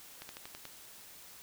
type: slowing click train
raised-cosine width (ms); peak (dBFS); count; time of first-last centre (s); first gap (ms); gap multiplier
0.2; -27; 6; 0.22-0.653; 71; 1.1
effects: white hiss -53 dBFS RMS until 1.42 s